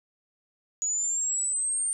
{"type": "exponential sweep", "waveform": "sine", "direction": "up", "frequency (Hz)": [6810, 8870], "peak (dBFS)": -25, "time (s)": [0.82, 1.93], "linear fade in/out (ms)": 0, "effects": []}